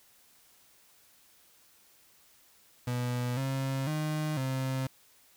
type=tone with pitch steps; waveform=35% pulse; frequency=123.1 / 134.4 / 153.7 / 131.9 Hz; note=B2 / C3 / D#3 / C3; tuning=-5 / +47 / -21 / +14 cents; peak=-28 dBFS; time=2.87-4.87 s; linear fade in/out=5 ms; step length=500 ms; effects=white hiss -62 dBFS RMS until 5.36 s